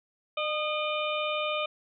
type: harmonic tone with a mistuned harmonic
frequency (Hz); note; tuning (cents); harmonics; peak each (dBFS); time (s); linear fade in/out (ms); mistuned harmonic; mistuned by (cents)
606; D#5; -46; 1 / 2 / 4 / 5 / 6; -31 / -33 / -34 / -37 / -38; 0.37-1.66; 5; 2; +25
effects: none